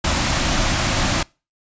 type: band-stop noise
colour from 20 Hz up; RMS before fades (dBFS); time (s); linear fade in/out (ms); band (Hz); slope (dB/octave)
pink; -19; 0.04-1.23; 5; 370 to 520; 96
effects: noise-tail reverb RT60 0.3 s tail -25 dB re dry + resampled to 16000 Hz